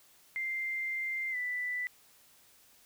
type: tone with pitch glide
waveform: sine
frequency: 2093 to 1982.4 Hz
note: C7 to B6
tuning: 0 to +6 cents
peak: -32 dBFS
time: 0.36-1.87 s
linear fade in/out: 0 ms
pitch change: -94 cents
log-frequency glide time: 1.31-1.36 s
effects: white hiss -62 dBFS RMS until 2.85 s